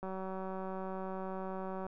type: click train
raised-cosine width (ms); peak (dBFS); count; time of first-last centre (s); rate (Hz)
1; -28; 348; 0.03-1.866; 189
effects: none